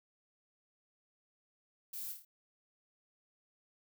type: noise with echo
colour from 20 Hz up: violet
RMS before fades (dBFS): -44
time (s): 1.93-2.12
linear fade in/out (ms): 5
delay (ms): 26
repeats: 5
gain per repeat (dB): -4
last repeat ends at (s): 2.25
effects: none